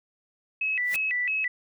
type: tone with vibrato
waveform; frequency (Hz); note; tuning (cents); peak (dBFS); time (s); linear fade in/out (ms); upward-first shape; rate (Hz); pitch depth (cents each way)
sine; 2252; C#7; +27; -24; 0.61-1.48; 5; square; 3; 230
type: noise with exponential growth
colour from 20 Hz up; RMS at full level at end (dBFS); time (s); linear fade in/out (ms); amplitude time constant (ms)
white; -32; 0.81-0.96; 1; 31
effects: none